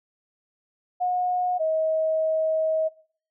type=tone pair in turn; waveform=sine; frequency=724 / 635 Hz; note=F#5 / D#5; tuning=-38 / +35 cents; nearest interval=major second; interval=227 cents; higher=first; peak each=-21 dBFS; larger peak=neither; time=1-1.59 / 1.59-2.89 s; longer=second; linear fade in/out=20 ms; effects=noise-tail reverb RT60 0.5 s tail -20 dB re dry